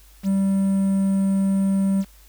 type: tone with quantisation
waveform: triangle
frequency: 194.5 Hz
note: G3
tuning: 13 cents flat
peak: -15 dBFS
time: 0.23-2.05 s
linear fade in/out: 50 ms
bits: 7
effects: added 50 Hz sine -48 dBFS peak until 2.28 s + white hiss -54 dBFS RMS until 2.28 s